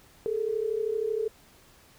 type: tone pair together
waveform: sine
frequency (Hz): 416.3 / 449.1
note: G#4 / A4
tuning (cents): +4 / +35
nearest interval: minor second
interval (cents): 131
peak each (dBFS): -30 / -28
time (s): 0.26-1.28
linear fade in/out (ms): 0
effects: pink hiss -57 dBFS RMS until 1.98 s